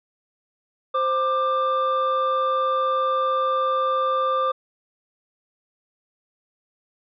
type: tone pair together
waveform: triangle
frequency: 523.3 / 1187.7 Hz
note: C5 / D6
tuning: 0 / +19 cents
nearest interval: octave + major second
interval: 1419 cents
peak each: -22 / -19 dBFS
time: 0.94-4.52 s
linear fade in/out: 10 ms
effects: resampled to 11025 Hz